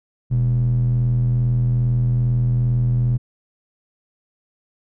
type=tone with band-pass filter; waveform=square; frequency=41.2 Hz; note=E1; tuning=in tune; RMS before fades=-18 dBFS; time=0.3-3.18 s; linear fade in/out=20 ms; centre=130 Hz; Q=5.3; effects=none